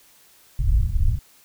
pink low-pass noise, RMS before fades -19 dBFS, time 0.59-1.19 s, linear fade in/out 2 ms, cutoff 100 Hz, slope 24 dB/octave, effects white hiss -54 dBFS RMS until 1.44 s

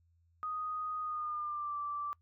sine tone with pitch glide, 1244.5 to 1167.9 Hz, D#6 to D6, 0 to -10 cents, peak -35 dBFS, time 0.43-2.13 s, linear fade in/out 0 ms, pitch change -110 cents, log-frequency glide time 1.01-1.77 s, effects noise-tail reverb RT60 0.1 s tail -23 dB re dry + added 84 Hz sine -67 dBFS peak until 2.21 s

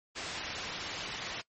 white low-pass noise, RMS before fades -40 dBFS, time 0.15-1.42 s, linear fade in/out 20 ms, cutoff 4400 Hz, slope 12 dB/octave, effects noise-tail reverb RT60 0.1 s tail -21 dB re dry + MP3 32 kbps

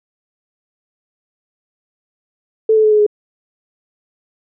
sine tone with pitch steps, 440 / 434.4 / 429 / 423.5 / 418.2 Hz, A4 / A4 / A4 / G#4 / G#4, 0 / -22 / -44 / +34 / +12 cents, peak -8 dBFS, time 2.69-3.065 s, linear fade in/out 5 ms, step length 75 ms, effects none

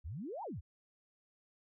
sine exponential two-way sweep, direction up then down, 63.9 to 960 to 63.9 Hz, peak -40 dBFS, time 0.04-0.61 s, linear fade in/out 20 ms, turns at 0.43 s, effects none

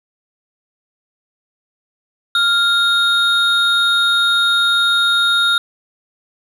triangle tone pair together, 1396.9 / 3721 Hz, F6 / A#7, 0 / -4 cents, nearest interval octave + perfect fourth, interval 1696 cents, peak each -13 dBFS, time 2.35-5.58 s, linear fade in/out 2 ms, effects none

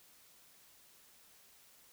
silence, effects white hiss -63 dBFS RMS until 1.92 s

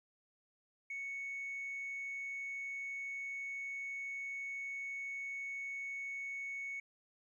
sine tone, 2217 Hz, C#7, in tune, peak -38 dBFS, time 0.9-6.8 s, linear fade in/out 5 ms, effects tanh soft clip ceiling -37 dBFS + 13-bit

